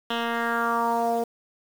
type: tone with low-pass filter sweep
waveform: 10% pulse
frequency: 233.1 Hz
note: A#3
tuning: in tune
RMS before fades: -25 dBFS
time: 0.1-1.24 s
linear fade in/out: 5 ms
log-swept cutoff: 3100 to 570 Hz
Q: 3.3
effects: 7-bit